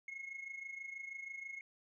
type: tone with amplitude modulation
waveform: sine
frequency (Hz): 2168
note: C#7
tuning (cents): -39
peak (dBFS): -39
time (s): 0.08-1.61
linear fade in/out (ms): 2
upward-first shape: sine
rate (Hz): 26.2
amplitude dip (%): 75
effects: tanh soft clip ceiling -40 dBFS